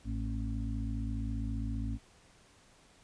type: harmonic tone with a mistuned harmonic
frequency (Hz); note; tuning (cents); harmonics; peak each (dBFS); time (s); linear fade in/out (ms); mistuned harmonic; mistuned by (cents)
55; A1; 0; 1 / 2 / 4 / 5; -35 / -38 / -41 / -42; 0.04-1.99; 50; 4; +44
effects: pink hiss -62 dBFS RMS until 3.03 s + resampled to 22050 Hz